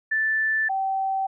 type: tone pair in turn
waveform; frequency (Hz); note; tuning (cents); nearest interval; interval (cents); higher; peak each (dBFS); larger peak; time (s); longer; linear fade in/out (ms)
sine; 1760 / 771.9; A6 / G5; 0 / -27; octave + major second; 1427; first; -20 / -22; first; 0.11-0.69 / 0.69-1.27; neither; 10
effects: none